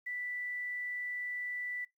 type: tone with quantisation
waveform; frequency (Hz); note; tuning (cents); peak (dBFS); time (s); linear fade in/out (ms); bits
sine; 1974; B6; -1; -36; 0.06-1.85; 10; 11
effects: noise-tail reverb RT60 0.2 s tail -22 dB re dry